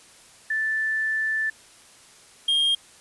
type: tone pair in turn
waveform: sine / triangle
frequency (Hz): 1760 / 3224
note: A6 / G7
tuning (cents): 0 / +48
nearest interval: minor seventh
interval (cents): 1048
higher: second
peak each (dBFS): -22 / -17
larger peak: second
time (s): 0.5-1.5 / 2.48-2.75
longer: first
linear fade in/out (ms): 5
effects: white hiss -51 dBFS RMS until 3 s + resampled to 24000 Hz